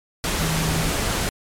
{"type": "tone in noise", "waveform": "sine", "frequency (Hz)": 160, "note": "D#3", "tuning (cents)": 49, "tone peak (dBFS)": -23, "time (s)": [0.4, 0.91], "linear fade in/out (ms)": 0, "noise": "pink", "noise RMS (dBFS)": -23, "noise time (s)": [0.24, 1.29], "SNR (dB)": -3, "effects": ["low-pass 12000 Hz 12 dB/octave", "MP3 96 kbps"]}